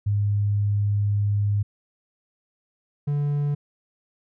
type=tone pair in turn; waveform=sine / triangle; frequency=102.5 / 144.96 Hz; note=G#2 / D3; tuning=-22 / -22 cents; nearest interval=tritone; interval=600 cents; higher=second; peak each=-19 dBFS; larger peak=neither; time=0.06-1.63 / 3.07-3.55 s; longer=first; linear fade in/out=10 ms; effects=none